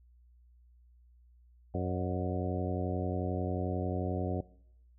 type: harmonic tone with a mistuned harmonic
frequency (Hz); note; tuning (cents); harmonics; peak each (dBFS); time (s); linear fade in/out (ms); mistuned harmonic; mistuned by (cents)
91.3; F#2; -23; 1 / 2 / 3 / 4 / 5 / 6 / 7 / 8; -34 / -37 / -39 / -40 / -41 / -42 / -42 / -43; 1.74-4.41; 5; 7; -56
effects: noise-tail reverb RT60 0.8 s tail -22 dB re dry + added 60 Hz sine -58 dBFS peak until 4.98 s